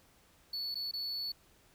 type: tone with dropouts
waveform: triangle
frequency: 4435 Hz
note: C#8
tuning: in tune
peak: -34 dBFS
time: 0.53-1.32 s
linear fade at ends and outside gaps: 5 ms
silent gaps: 0.745-0.754 / 0.913-0.935 s
effects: pink hiss -65 dBFS RMS until 1.74 s